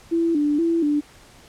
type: tone with vibrato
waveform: sine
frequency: 313.4 Hz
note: D#4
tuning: 13 cents sharp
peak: -17 dBFS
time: 0.11-1.01 s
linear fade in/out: 20 ms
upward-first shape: square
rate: 2.1 Hz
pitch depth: 110 cents each way
effects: pink hiss -49 dBFS RMS until 1.48 s + low-pass 10000 Hz 12 dB/octave